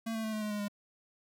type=tone with pitch steps; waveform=square; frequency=226.1 / 222.3 / 218.7 / 215 / 211.4 / 207.9 / 204.5 Hz; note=A3 / A3 / A3 / A3 / G#3 / G#3 / G#3; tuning=+47 / +18 / -10 / -40 / +31 / +2 / -26 cents; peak=-34 dBFS; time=0.06-0.683 s; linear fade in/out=10 ms; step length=89 ms; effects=none